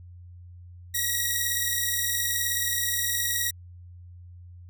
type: beating tone pair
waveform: 5% pulse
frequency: 1900 / 1919 Hz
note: A#6 / A#6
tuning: +33 / +50 cents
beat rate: 19 Hz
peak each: -17 dBFS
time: 0.94-3.51 s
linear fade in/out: 10 ms
effects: added 88 Hz sine -43 dBFS peak until 4.69 s